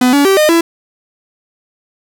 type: tone with pitch steps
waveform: 45% pulse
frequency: 250.8 / 284.6 / 388 / 611 / 334.2 Hz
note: B3 / C#4 / G4 / D#5 / E4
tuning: +27 / +46 / -18 / -32 / +24 cents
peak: -7 dBFS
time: 0.01-0.61 s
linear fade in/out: 5 ms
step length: 120 ms
effects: none